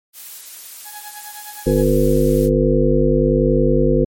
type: noise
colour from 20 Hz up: blue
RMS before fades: -34 dBFS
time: 0.13-2.5 s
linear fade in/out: 50 ms
type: tone with tremolo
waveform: 30% pulse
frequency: 837 Hz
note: G#5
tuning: 13 cents sharp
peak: -29 dBFS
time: 0.84-1.85 s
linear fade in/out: 50 ms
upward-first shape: triangle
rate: 9.6 Hz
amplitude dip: 90%
type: harmonic tone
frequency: 50.6 Hz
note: G#1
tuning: 44 cents flat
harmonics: 1 / 3 / 5 / 7 / 9 / 10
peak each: -19 / -19 / -19 / -19 / -19 / -19 dBFS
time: 1.66-4.05 s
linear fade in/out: 10 ms
effects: MP3 64 kbps